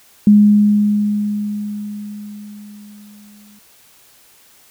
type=tone with exponential decay; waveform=sine; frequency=207.7 Hz; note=G#3; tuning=in tune; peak=-4 dBFS; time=0.27-3.59 s; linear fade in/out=2 ms; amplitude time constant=720 ms; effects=white hiss -49 dBFS RMS until 4.7 s